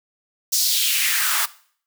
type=noise with high-pass filter sweep; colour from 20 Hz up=white; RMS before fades=-20 dBFS; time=0.52-1.46 s; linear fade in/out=10 ms; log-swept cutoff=5600 to 990 Hz; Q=2.6; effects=noise-tail reverb RT60 0.5 s tail -18 dB re dry